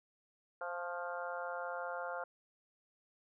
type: harmonic tone with a mistuned harmonic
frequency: 174.8 Hz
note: F3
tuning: 2 cents sharp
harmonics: 3 / 4 / 5 / 6 / 7 / 8 / 9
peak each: -43 / -44 / -47 / -49 / -51 / -44 / -56 dBFS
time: 0.61-2.24 s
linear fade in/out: 2 ms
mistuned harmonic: 6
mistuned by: +30 cents
effects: none